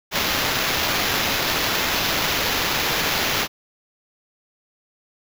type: noise with sample-and-hold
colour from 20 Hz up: white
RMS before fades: -22 dBFS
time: 0.11-3.48 s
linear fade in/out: 50 ms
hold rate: 8820 Hz
effects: none